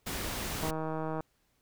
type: noise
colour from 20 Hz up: pink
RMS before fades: -36 dBFS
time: 0.06-0.71 s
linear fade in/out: 10 ms
type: click train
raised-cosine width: 1 ms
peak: -22 dBFS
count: 92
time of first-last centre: 0.63-1.206 s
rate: 158 Hz
effects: pink hiss -73 dBFS RMS until 1.61 s